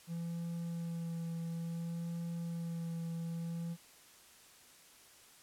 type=tone with vibrato; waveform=triangle; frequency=167.9 Hz; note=E3; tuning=32 cents sharp; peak=-35 dBFS; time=0.07-3.77 s; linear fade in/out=50 ms; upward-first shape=sine; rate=0.58 Hz; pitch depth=15 cents each way; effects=white hiss -60 dBFS RMS until 5.42 s + low-pass 12000 Hz 12 dB/octave